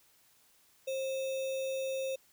sine tone with sample-and-hold, 532 Hz, C5, 29 cents sharp, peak -32 dBFS, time 0.87-2.16 s, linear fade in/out 10 ms, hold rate 3150 Hz, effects white hiss -66 dBFS RMS until 2.32 s

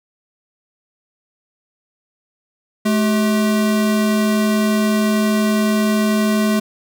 square tone pair together, 214.5 / 388 Hz, A3 / G4, -44 / -18 cents, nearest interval minor seventh, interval 1026 cents, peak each -15 / -25 dBFS, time 2.85-6.6 s, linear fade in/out 10 ms, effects none

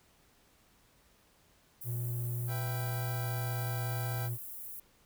white high-pass noise, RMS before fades -44 dBFS, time 1.81-4.8 s, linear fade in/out 5 ms, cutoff 11000 Hz, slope 24 dB/octave
triangle tone with pitch glide, 120 to 118.96 Hz, B2 to A#2, -49 to +36 cents, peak -31 dBFS, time 1.84-4.38 s, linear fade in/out 50 ms, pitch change -15 cents, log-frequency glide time 2.74-3.86 s
25% pulse chord, E minor, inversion second, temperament equal, 493.9 / 659.3 / 784 Hz, B4 / E5 / G5, 0 / 0 / 0 cents, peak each -44 / -42 / -40 dBFS, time 2.47-4.3 s, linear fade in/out 50 ms
effects pink hiss -66 dBFS RMS until 5.05 s

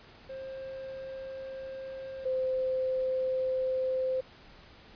triangle / sine tone pair in turn, 531 / 518.6 Hz, C5 / C5, +25 / -15 cents, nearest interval unison, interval 40 cents, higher first, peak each -36 / -27 dBFS, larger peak second, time 0.29-2.25 / 2.25-4.21 s, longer neither, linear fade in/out 10 ms, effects pink hiss -54 dBFS RMS until 4.95 s + resampled to 11025 Hz

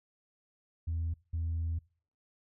sine tone bursts at uneven times, 82.41 Hz, E2, in tune, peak -29 dBFS, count 2, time 0.87-1.14 / 1.33-1.79 s, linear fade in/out 10 ms, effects noise-tail reverb RT60 0.5 s tail -26 dB re dry + tanh soft clip ceiling -28 dBFS

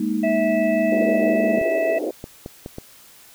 sine chord, Ab suspended second, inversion none, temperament just, 207.7 / 233.6 / 311.5 Hz, Ab3 / Bb3 / Eb4, 0 / +4 / +2 cents, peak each -24 dBFS, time 0-1.59 s, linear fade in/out 5 ms
harmonic tone, 653 Hz, E5, 17 cents flat, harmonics 1 / 3 / 4, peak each -19 / -31 / -33 dBFS, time 0.23-1.99 s, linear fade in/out 10 ms
pink band-pass noise, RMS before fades -26 dBFS, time 0.92-2.11 s, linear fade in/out 5 ms, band 300 to 640 Hz, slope 48 dB/octave
clicks, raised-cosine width 2 ms, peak -18 dBFS, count 5, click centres 1.614 / 2.241 / 2.461 / 2.661 / 2.784 s
effects white hiss -48 dBFS RMS until 3.34 s

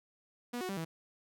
sawtooth tone with pitch steps, 242.6 / 368.1 / 195.6 / 163 Hz, B3 / F#4 / G3 / E3, -31 / -9 / -4 / -19 cents, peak -32 dBFS, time 0.53-0.85 s, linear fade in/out 10 ms, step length 80 ms, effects none

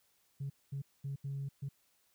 sine tone bursts at uneven times, 138.59 Hz, C#3, in tune, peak -35 dBFS, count 5, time 0.4-0.5 / 0.72-0.82 / 1.04-1.16 / 1.24-1.49 / 1.62-1.69 s, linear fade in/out 10 ms, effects tanh soft clip ceiling -33 dBFS + white hiss -73 dBFS RMS until 2.14 s

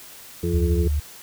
harmonic tone, 86 Hz, F2, 26 cents flat, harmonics 1 / 2 / 4 / 5, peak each -25 / -26 / -27 / -28 dBFS, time 0.43-0.88 s, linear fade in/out 5 ms
sine tone, 73.42 Hz, D2, in tune, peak -19 dBFS, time 0.53-1 s, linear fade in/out 10 ms
effects white hiss -43 dBFS RMS until 1.22 s

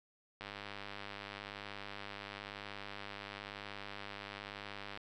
click train, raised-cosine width 0.3 ms, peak -28 dBFS, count 462, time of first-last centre 0.41-4.974 s, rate 101 Hz, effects none

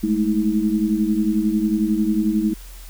sine tone cluster, 207.5 / 218.6 / 319.8 Hz, G#3 / A3 / D#4, -1 / -11 / +48 cents, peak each -21 dBFS, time 0.03-2.54 s, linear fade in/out 10 ms, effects added 42 Hz sine -36 dBFS peak until 2.89 s + white hiss -45 dBFS RMS until 2.89 s

